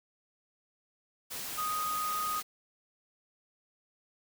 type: tone in noise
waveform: sine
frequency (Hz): 1244.5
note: D#6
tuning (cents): 0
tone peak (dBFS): -31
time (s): 1.57-2.41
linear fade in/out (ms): 20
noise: white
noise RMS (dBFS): -39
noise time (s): 1.3-2.43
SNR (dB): +5
effects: none